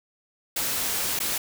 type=noise with dropouts; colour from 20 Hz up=white; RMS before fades=-27 dBFS; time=0.56-1.38 s; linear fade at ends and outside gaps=5 ms; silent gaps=1.191-1.201 s; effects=none